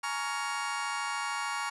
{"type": "chord", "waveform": "30% pulse", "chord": "Bb minor seventh", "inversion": "third", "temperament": "just", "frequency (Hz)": [839.1, 932.3, 1118.8, 1398.5], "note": ["Ab5", "Bb5", "Db6", "F6"], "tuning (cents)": [18, 0, 16, 2], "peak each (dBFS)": [-36, -35, -33, -35], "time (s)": [0.03, 1.7], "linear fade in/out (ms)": 10, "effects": ["resampled to 24000 Hz"]}